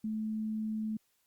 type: tone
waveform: sine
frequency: 217.3 Hz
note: A3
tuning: 21 cents flat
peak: -32 dBFS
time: 0.04-0.97 s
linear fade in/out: 5 ms
effects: white hiss -74 dBFS RMS until 1.26 s + Opus 48 kbps